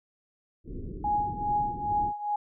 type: low-pass noise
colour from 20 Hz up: pink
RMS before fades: -38 dBFS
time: 0.64-2.13 s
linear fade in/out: 50 ms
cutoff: 420 Hz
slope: 48 dB/octave
type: tone with tremolo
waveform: sine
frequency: 830.6 Hz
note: G#5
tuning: in tune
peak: -22 dBFS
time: 1.04-2.36 s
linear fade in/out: 5 ms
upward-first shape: triangle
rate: 2.4 Hz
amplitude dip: 85%
effects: none